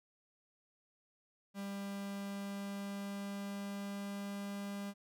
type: tone with pitch glide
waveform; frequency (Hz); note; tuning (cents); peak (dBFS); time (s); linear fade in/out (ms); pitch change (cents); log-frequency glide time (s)
45% pulse; 198.8 to 200.6; G3 to G3; +25 to +40; -40; 1.54-4.94; 50; +15; 1.69-4.57
effects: none